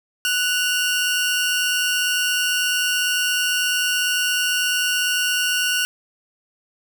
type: tone pair together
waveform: sawtooth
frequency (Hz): 1480 / 2791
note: F#6 / F7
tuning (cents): 0 / -2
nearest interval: major seventh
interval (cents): 1098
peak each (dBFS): -18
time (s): 0.25-5.85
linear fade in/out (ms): 0
effects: none